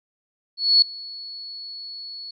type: tone with ADSR envelope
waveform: sine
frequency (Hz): 4393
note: C#8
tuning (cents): -16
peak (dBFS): -10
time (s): 0.57-2.31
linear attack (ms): 250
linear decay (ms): 3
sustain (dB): -23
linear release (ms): 6
effects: none